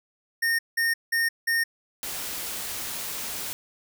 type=tone bursts; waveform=square; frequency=1837 Hz; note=A#6; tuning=26 cents flat; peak=-22 dBFS; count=4; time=0.42-1.64 s; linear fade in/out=10 ms; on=170 ms; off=180 ms
type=noise; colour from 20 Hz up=white; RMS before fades=-33 dBFS; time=2.03-3.53 s; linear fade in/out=0 ms
effects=none